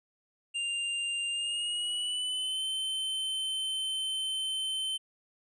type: tone with pitch glide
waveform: square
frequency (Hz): 2794 to 3082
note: F7 to G7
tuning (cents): 0 to -30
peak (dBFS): -31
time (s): 0.54-4.98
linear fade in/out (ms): 20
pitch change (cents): +170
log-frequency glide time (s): 1.3-2.64
effects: resampled to 22050 Hz